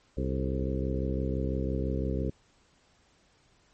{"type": "harmonic tone with a mistuned harmonic", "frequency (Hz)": 65.9, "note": "C2", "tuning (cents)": 13, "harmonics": [1, 2, 3, 4, 5, 6, 7, 8], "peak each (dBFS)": [-31, -34, -36, -37, -38, -39, -39, -40], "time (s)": [0.17, 2.3], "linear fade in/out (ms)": 5, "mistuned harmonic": 7, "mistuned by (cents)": -55, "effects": ["pink hiss -65 dBFS RMS until 3.73 s", "MP3 32 kbps"]}